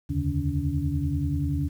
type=tone cluster; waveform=sine; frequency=75.7 / 85.9 / 137.7 / 148.2 / 285.2 Hz; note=D#2 / F2 / C#3 / D3 / C#4; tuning=-47 / -28 / -11 / +16 / +49 cents; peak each=-30 dBFS; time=0.09-1.69 s; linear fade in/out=20 ms; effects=9-bit